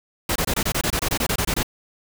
pink noise bursts, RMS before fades -22 dBFS, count 15, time 0.29-1.631 s, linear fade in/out 5 ms, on 67 ms, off 24 ms, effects none

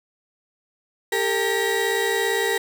35% pulse tone cluster, 397.2 / 454.7 / 1915 Hz, G4 / A#4 / A#6, +23 / -43 / +46 cents, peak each -23 dBFS, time 1.12-2.58 s, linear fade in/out 5 ms, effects none

